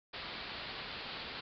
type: low-pass noise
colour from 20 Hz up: white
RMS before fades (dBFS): -44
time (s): 0.13-1.41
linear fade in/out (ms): 10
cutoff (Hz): 4700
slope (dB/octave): 96
effects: none